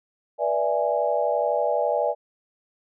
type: chord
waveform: sine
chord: E dominant seventh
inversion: second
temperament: equal with one note detuned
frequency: 485.4 / 587.3 / 659.3 / 830.6 Hz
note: B4 / D5 / E5 / G#5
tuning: -30 / 0 / 0 / 0 cents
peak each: -27 / -24 / -26 / -27 dBFS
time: 0.38-2.15 s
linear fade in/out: 50 ms
effects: none